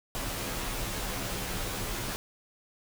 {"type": "noise with comb filter", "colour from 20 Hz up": "pink", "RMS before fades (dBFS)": -34, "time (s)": [0.15, 2.16], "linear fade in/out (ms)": 0, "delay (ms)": 13, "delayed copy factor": -0.85, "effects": []}